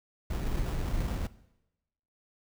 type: noise with sample-and-hold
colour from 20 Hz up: brown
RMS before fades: -31 dBFS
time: 0.3-1.27 s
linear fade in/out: 5 ms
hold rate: 2100 Hz
effects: noise-tail reverb RT60 0.9 s tail -18 dB re dry